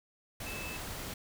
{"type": "tone in noise", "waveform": "sine", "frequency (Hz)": 2619, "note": "E7", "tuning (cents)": -12, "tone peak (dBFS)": -42, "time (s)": [0.46, 0.77], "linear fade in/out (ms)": 5, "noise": "pink", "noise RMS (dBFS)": -41, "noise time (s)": [0.4, 1.14], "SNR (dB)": -4, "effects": []}